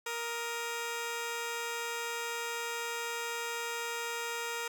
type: tone pair together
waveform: 10% pulse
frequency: 468 / 1248 Hz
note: A#4 / D#6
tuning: +7 / +5 cents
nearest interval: octave + perfect fourth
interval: 1698 cents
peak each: -27 / -35 dBFS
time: 0.06-4.68 s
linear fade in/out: 5 ms
effects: none